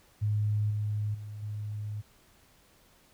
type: tone with level steps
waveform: sine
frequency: 105.2 Hz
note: G#2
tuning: 23 cents sharp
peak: -25 / -28 / -38 / -33 dBFS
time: 0.21-2.02 s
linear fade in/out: 20 ms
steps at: 0.7 / 1.14 / 1.42 s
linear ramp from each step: 10 ms
effects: pink hiss -62 dBFS RMS until 3.13 s